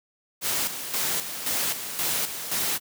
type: noise with tremolo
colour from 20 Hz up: white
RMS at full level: -26 dBFS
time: 0.41-2.8 s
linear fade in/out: 50 ms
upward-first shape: square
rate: 1.9 Hz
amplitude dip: 60%
effects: high-pass 100 Hz 12 dB/octave